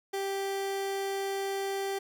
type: tone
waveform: 30% pulse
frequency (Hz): 392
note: G4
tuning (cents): 0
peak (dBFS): -28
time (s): 0.13-1.99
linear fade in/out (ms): 10
effects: none